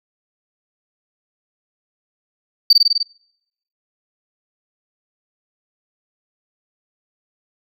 sine tone with echo, 4614 Hz, D8, 31 cents flat, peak -3 dBFS, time 2.7-2.73 s, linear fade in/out 5 ms, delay 50 ms, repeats 6, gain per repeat -2 dB, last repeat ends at 3.03 s, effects noise-tail reverb RT60 0.8 s tail -26 dB re dry + tanh soft clip ceiling -3 dBFS

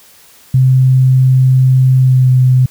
sine tone with pitch glide, 130 to 127.99 Hz, C3 to C3, -11 to -38 cents, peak -5 dBFS, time 0.54-2.66 s, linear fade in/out 5 ms, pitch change -27 cents, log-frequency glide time 1.99-2.3 s, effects white hiss -43 dBFS RMS until 2.7 s

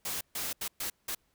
white noise bursts at uneven times, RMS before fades -35 dBFS, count 5, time 0.05-0.21 / 0.35-0.53 / 0.61-0.68 / 0.8-0.9 / 1.08-1.15 s, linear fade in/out 5 ms, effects pink hiss -73 dBFS RMS until 1.34 s

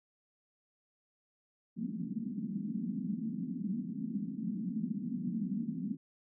white band-pass noise, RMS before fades -37 dBFS, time 1.76-5.97 s, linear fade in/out 20 ms, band 180 to 240 Hz, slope 48 dB/octave, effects none

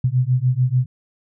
sine beating tone pair, 123.47 / 130.27 Hz, B2 / C3, 0 / -7 cents, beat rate 6.8 Hz, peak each -18 / -18 dBFS, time 0.04-0.86 s, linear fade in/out 5 ms, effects none

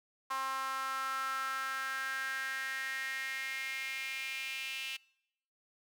sawtooth tone with high-pass filter sweep, 266.2 Hz, C4, 30 cents sharp, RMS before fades -38 dBFS, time 0.3-4.97 s, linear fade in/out 10 ms, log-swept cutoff 1100 to 2700 Hz, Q 5.6, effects noise-tail reverb RT60 0.8 s tail -25 dB re dry

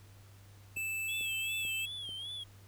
square tone, 2637 Hz, E7, in tune, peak -35 dBFS, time 0.76-1.86 s, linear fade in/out 10 ms
click train, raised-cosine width 2 ms, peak -39 dBFS, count 4, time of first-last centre 0.77-2.092 s, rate 2.27 Hz
triangle tone with vibrato, 3284 Hz, G#7, 20 cents flat, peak -38 dBFS, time 1.08-2.44 s, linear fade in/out 10 ms, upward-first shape sine, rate 2.6 Hz, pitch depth 100 cents each way
effects added 99 Hz sine -54 dBFS peak until 2.67 s + pink hiss -62 dBFS RMS until 2.67 s

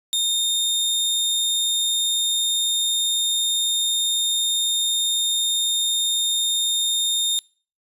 sawtooth tone, 3658 Hz, A#7, 33 cents flat, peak -16 dBFS, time 0.13-7.39 s, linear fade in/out 0 ms, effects noise-tail reverb RT60 0.4 s tail -24 dB re dry + resampled to 32000 Hz

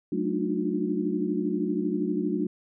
sine tone cluster, 187.2 / 218.8 / 293.9 / 306.5 / 359.1 Hz, F#3 / A3 / D4 / D#4 / F4, +20 / -9 / +1 / -26 / +48 cents, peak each -31 dBFS, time 0.12-2.47 s, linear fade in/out 5 ms, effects none

